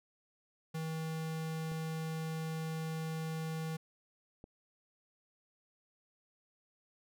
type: tone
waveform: square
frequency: 160 Hz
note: D#3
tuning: 49 cents sharp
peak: -37 dBFS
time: 0.74-3.77 s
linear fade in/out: 10 ms
type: clicks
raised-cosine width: 2 ms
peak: -37 dBFS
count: 2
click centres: 1.718 / 4.441 s
effects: none